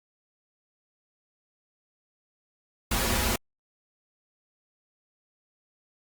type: noise with comb filter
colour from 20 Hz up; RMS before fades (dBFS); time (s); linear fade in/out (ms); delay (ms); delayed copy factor
pink; -26; 2.91-3.36; 5; 6.7; -0.9
effects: Opus 48 kbps